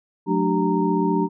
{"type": "tone cluster", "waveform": "sine", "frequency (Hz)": [180.7, 215.9, 296.5, 385, 926], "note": ["F#3", "A3", "D4", "G4", "A#5"], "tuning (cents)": [-41, -33, 17, -31, -12], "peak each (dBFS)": [-23, -26, -23, -24, -25], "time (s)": [0.26, 1.29], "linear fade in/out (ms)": 50, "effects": []}